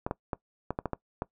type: clicks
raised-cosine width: 1 ms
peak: -16 dBFS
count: 8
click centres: 0.065 / 0.111 / 0.332 / 0.706 / 0.789 / 0.857 / 0.933 / 1.221 s
effects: noise-tail reverb RT60 0.1 s tail -21 dB re dry